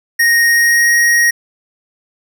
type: tone with pitch glide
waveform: square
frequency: 1864.7 to 1880.9 Hz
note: A#6 to A#6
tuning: 0 to +15 cents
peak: -9 dBFS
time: 0.19-1.31 s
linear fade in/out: 10 ms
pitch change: +15 cents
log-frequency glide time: 0.48-0.93 s
effects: none